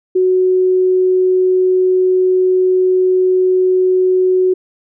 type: tone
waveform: sine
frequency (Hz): 370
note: F#4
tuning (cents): 0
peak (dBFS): -9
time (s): 0.15-4.54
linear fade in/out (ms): 10
effects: none